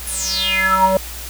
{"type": "tone with band-pass filter sweep", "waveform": "square", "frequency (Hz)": 189.8, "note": "F#3", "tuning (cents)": 44, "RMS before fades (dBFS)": -17, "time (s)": [0.07, 0.97], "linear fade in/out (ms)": 2, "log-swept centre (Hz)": [11000, 620], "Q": 8.3, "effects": ["added 60 Hz sine -32 dBFS peak until 1.29 s", "white hiss -32 dBFS RMS until 1.29 s"]}